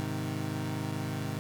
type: chord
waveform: 25% pulse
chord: Ab major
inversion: none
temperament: equal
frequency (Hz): 103.83 / 130.81 / 155.56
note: Ab2 / C3 / Eb3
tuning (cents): 0 / 0 / 0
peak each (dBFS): -33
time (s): 0-1.39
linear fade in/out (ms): 0
effects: none